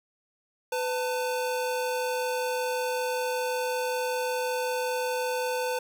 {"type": "tone pair together", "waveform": "square", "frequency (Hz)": [501.7, 894], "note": ["B4", "A5"], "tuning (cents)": [27, 27], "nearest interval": "minor seventh", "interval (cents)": 1000, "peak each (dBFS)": [-29, -33], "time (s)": [0.72, 5.79], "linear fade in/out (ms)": 5, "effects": []}